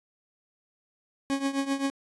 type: tone with tremolo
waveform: 40% pulse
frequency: 274.5 Hz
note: C#4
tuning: 17 cents flat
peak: -22 dBFS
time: 1.3-1.9 s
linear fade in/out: 0 ms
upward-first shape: triangle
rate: 7.7 Hz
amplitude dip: 85%
effects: resampled to 24000 Hz